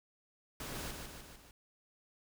pink noise with echo, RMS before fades -43 dBFS, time 0.6-0.91 s, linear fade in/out 2 ms, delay 150 ms, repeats 4, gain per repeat -4 dB, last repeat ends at 1.51 s, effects none

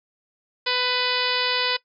harmonic tone, 498.1 Hz, B4, 15 cents sharp, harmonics 1 / 2 / 3 / 4 / 5 / 6 / 7 / 8 / 9 / 10, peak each -30 / -30 / -30 / -30 / -30 / -30 / -30 / -30 / -30 / -30 dBFS, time 0.66-1.77 s, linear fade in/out 10 ms, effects noise-tail reverb RT60 0.1 s tail -19 dB re dry

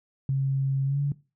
sine tone with pitch glide, 135.7 to 142.36 Hz, C#3 to C#3, -36 to +46 cents, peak -22 dBFS, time 0.29-1.12 s, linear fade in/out 2 ms, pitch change +82 cents, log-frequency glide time 0.85-1 s, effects noise-tail reverb RT60 0.3 s tail -20 dB re dry

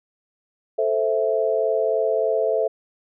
sine chord, A minor, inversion none, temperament equal, 440 / 523.3 / 659.3 Hz, A4 / C5 / E5, 0 / 0 / 0 cents, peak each -22 / -24 / -22 dBFS, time 0.78-2.68 s, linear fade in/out 10 ms, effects none

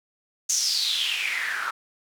white noise with band-pass filter sweep, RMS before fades -26 dBFS, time 0.49-1.71 s, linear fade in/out 10 ms, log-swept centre 6500 to 1300 Hz, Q 6.6, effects none

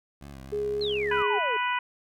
15% pulse tone with vibrato, 68.3 Hz, C#2, 25 cents flat, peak -35 dBFS, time 0.21-1.23 s, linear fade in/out 5 ms, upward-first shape sine, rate 3.7 Hz, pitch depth 74 cents each way
sine tone, 415.3 Hz, G#4, in tune, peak -26 dBFS, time 0.52-1.39 s, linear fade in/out 10 ms
sine exponential sweep, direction down, 4293 to 409.2 Hz, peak -30 dBFS, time 0.81-1.57 s, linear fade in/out 5 ms
harmonic tone, 493.9 Hz, B4, in tune, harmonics 2 / 3 / 4 / 5 / 6, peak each -27 / -32 / -33 / -33 / -37 dBFS, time 1.11-1.79 s, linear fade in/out 5 ms
effects none

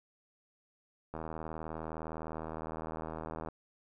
click train, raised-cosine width 1 ms, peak -26 dBFS, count 188, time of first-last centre 1.14-3.486 s, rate 79.7 Hz, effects none

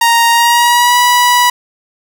sawtooth tone with pitch glide, 932.3 to 978.1 Hz, A#5 to B5, 0 to -17 cents, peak -3 dBFS, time 0.01-1.5 s, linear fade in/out 5 ms, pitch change +83 cents, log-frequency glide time 0.31-0.98 s, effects none

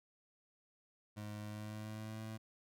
25% pulse tone with pitch glide, 105.1 to 110.01 Hz, G#2 to A2, +21 to 0 cents, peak -40 dBFS, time 1.16-2.38 s, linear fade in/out 20 ms, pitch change +79 cents, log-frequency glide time 1.42-2.22 s, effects none

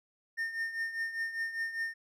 triangle tone with tremolo, 1820 Hz, A#6, 42 cents flat, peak -28 dBFS, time 0.37-1.94 s, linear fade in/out 20 ms, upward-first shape triangle, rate 5 Hz, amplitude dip 75%, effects none

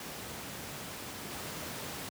pink noise with level steps, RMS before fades -42 / -40 dBFS, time 0-2.09 s, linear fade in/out 2 ms, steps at 1.31 s, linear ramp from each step 2 ms, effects high-pass 100 Hz 12 dB/octave

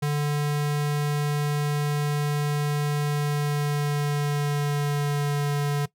square tone with pitch glide, 146.83 to 144.64 Hz, D3 to D3, 0 to -26 cents, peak -23 dBFS, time 0.02-5.86 s, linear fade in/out 10 ms, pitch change -26 cents, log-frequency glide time 3.06-5.49 s, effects noise-tail reverb RT60 0.1 s tail -18 dB re dry

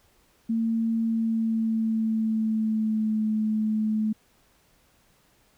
sine tone with pitch glide, 226.6 to 216.2 Hz, A#3 to A3, -49 to -30 cents, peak -22 dBFS, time 0.49-4.13 s, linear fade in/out 10 ms, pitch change -81 cents, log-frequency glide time 1.03-3.24 s, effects pink hiss -63 dBFS RMS until 5.57 s

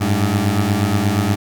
20% pulse beating tone pair, 97.6 / 106 Hz, G2 / G#2, -7 / +36 cents, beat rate 8.4 Hz, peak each -13 / -13 dBFS, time 0-1.36 s, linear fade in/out 20 ms, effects none

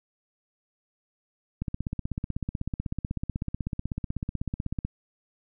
click train, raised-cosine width 5 ms, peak -17 dBFS, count 53, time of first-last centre 1.62-4.85 s, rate 16.1 Hz, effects none

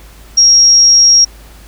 sine tone, 5600 Hz, F8, 4 cents sharp, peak -3 dBFS, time 0.37-1.25 s, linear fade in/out 10 ms, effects added 52 Hz sine -35 dBFS peak until 1.67 s + pink hiss -41 dBFS RMS until 1.67 s

